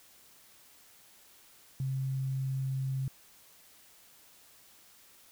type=tone with quantisation; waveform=sine; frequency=133.3 Hz; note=C3; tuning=33 cents sharp; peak=-30 dBFS; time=1.8-3.08 s; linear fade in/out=2 ms; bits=10; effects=white hiss -59 dBFS RMS until 5.31 s